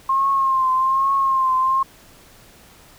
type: tone with vibrato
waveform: sine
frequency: 1065 Hz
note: C6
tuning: 30 cents sharp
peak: -15 dBFS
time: 0.09-1.83 s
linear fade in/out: 5 ms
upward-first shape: triangle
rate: 1.2 Hz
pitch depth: 54 cents each way
effects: pink hiss -48 dBFS RMS until 2.98 s